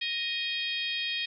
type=harmonic tone with a mistuned harmonic; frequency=622.3 Hz; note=D#5; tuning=in tune; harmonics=3 / 4 / 5 / 6 / 7 / 8; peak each=-38 / -34 / -33 / -38 / -41 / -45 dBFS; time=0.01-1.26 s; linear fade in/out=10 ms; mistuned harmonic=5; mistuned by=+63 cents; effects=none